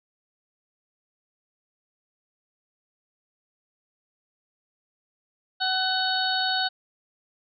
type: harmonic tone with a mistuned harmonic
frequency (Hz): 752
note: F#5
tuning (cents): +28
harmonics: 1 / 2 / 4 / 5 / 6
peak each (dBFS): -28 / -28 / -33 / -29 / -29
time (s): 5.6-6.69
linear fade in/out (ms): 20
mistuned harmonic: 6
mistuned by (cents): -48
effects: none